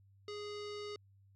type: tone with low-pass filter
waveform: square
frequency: 414.7 Hz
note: G#4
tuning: 3 cents flat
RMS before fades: -44 dBFS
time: 0.28-0.96 s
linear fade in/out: 2 ms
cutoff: 4700 Hz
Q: 2.8
effects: added 98 Hz sine -62 dBFS peak until 1.35 s